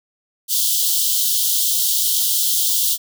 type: high-pass noise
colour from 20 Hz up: white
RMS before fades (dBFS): -18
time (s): 0.48-2.98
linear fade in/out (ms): 50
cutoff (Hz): 3000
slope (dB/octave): 96
effects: none